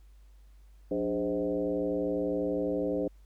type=tone with frequency modulation; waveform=sine; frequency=405.8 Hz; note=G#4; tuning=40 cents flat; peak=-27 dBFS; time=0.91-3.08 s; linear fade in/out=5 ms; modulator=112 Hz; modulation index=1.6; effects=added 50 Hz sine -52 dBFS peak until 3.25 s + pink hiss -71 dBFS RMS until 3.25 s